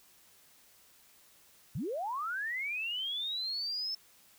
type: linear sweep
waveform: sine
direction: up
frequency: 98 to 5310 Hz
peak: -33 dBFS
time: 1.75-3.95 s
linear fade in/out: 5 ms
effects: white hiss -62 dBFS RMS until 4.38 s